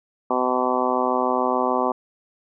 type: harmonic tone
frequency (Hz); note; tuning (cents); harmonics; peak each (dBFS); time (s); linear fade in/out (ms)
126.8; B2; +46; 2 / 3 / 4 / 5 / 6 / 7 / 8 / 9; -27 / -27 / -27 / -27 / -27 / -27 / -27 / -27; 0.3-1.92; 5
effects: none